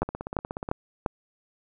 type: two click trains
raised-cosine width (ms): 1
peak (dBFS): -18 / -10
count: 12 / 4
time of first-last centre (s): 0.03-0.689 / 0.02-1.062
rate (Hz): 16.7 / 2.88
effects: none